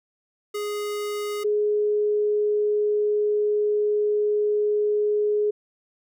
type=tone pair in turn; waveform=square / sine; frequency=415.1 / 418.7 Hz; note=G#4 / G#4; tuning=-1 / +14 cents; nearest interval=unison; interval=15 cents; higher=second; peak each=-27 / -19 dBFS; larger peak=second; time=0.54-1.44 / 1.44-5.51 s; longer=second; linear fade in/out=10 ms; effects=none